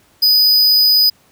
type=tone; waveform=square; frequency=4978 Hz; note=D#8; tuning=in tune; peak=-9 dBFS; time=0.22-1.1 s; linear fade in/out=10 ms; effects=pink hiss -53 dBFS RMS until 1.31 s + high-pass 60 Hz 12 dB/octave